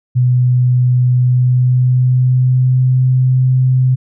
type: tone with pitch glide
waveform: sine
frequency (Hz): 125 to 128.66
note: B2 to C3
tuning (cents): +21 to -29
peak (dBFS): -8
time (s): 0.15-3.96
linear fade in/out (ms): 20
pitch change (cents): +50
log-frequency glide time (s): 1.17-3.06
effects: none